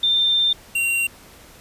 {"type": "tone pair in turn", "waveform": ["sine", "square"], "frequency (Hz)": [3591, 2756], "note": ["A7", "F7"], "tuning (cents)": [35, -24], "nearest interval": "perfect fourth", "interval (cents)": 459, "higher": "first", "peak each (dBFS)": [-15, -19], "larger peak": "first", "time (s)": [[0.03, 0.53], [0.75, 1.07]], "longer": "first", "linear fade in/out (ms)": 5, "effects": ["pink hiss -46 dBFS RMS until 1.6 s", "resampled to 32000 Hz"]}